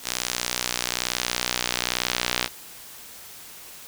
sawtooth tone with band-pass filter sweep, 61.1 Hz, B1, 18 cents flat, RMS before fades -28 dBFS, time 0.03-2.49 s, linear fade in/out 50 ms, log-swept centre 6700 to 4000 Hz, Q 0.93, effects white hiss -43 dBFS RMS until 3.87 s

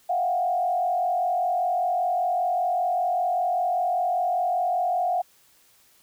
sine tone with frequency modulation, 717 Hz, F5, 45 cents sharp, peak -21 dBFS, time 0.09-5.22 s, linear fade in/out 10 ms, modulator 45.1 Hz, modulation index 0.92, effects white hiss -59 dBFS RMS until 6.02 s

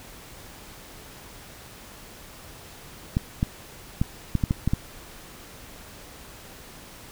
clicks, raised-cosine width 5 ms, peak -9 dBFS, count 8, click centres 3.169 / 3.429 / 4.015 / 4.353 / 4.438 / 4.509 / 4.676 / 4.735 s, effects pink hiss -45 dBFS RMS until 7.11 s

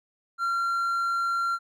triangle tone, 1374 Hz, F6, 29 cents flat, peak -22 dBFS, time 0.38-1.59 s, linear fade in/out 50 ms, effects none

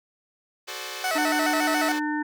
5% pulse chord, D dominant seventh, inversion first, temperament equal with one note detuned, 370 / 432.7 / 523.3 / 587.3 Hz, F#4 / A4 / C5 / D5, 0 / -29 / 0 / 0 cents, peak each -27 / -27 / -27 / -27 dBFS, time 0.67-2 s, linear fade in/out 20 ms
20% pulse tone with vibrato, 693 Hz, F5, 14 cents flat, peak -19 dBFS, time 1.04-1.92 s, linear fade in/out 2 ms, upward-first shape square, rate 7.1 Hz, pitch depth 120 cents each way
harmonic tone, 300 Hz, D4, 37 cents sharp, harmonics 1 / 3 / 5 / 6, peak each -26 / -31 / -36 / -32 dBFS, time 1.15-2.23 s, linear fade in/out 10 ms
effects none

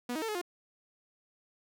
sawtooth tone with pitch steps, 244.1 / 315.4 / 449.1 / 424.6 / 353.3 Hz, B3 / D#4 / A4 / G#4 / F4, -20 / +24 / +35 / +38 / +20 cents, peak -29 dBFS, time 0.09-0.415 s, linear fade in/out 5 ms, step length 65 ms, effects none

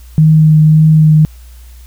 sine tone with vibrato, 155.56 Hz, D#3, in tune, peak -3 dBFS, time 0.18-1.25 s, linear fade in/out 0 ms, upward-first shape triangle, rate 1.8 Hz, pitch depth 16 cents each way, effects added 60 Hz sine -32 dBFS peak until 1.86 s + white hiss -46 dBFS RMS until 1.86 s

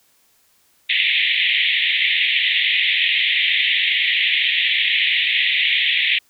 pink band-pass noise, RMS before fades -18 dBFS, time 0.89-6.19 s, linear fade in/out 10 ms, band 1900 to 3700 Hz, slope 96 dB/octave, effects white hiss -59 dBFS RMS until 6.29 s

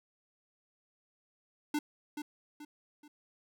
square tone with echo, 297.8 Hz, D4, 24 cents sharp, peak -30 dBFS, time 1.74-1.79 s, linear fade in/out 5 ms, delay 430 ms, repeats 3, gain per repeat -8 dB, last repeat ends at 3.08 s, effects none

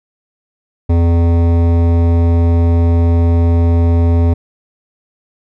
sine tone with hard clipping, 84.6 Hz, E2, 45 cents sharp, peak -10 dBFS, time 0.89-4.34 s, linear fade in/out 10 ms, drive 15 dB, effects none

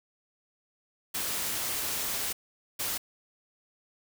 white noise bursts at uneven times, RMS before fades -32 dBFS, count 2, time 1.14-2.33 / 2.79-2.98 s, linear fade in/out 10 ms, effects none

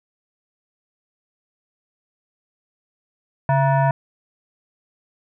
sine tone with frequency modulation, 139 Hz, C#3, 5 cents sharp, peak -14 dBFS, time 3.49-3.91 s, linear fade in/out 2 ms, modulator 810 Hz, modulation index 1.1, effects none

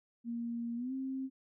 sine tone with pitch glide, 234.6 to 264.9 Hz, A#3 to C4, +11 to +22 cents, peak -35 dBFS, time 0.24-1.3 s, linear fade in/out 50 ms, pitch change +211 cents, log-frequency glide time 0.76-0.93 s, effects none

